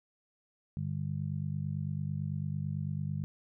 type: harmonic tone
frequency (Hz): 49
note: G1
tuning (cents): 0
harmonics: 2 / 3 / 4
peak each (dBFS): -38 / -34 / -40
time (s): 0.77-3.24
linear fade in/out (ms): 0
effects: none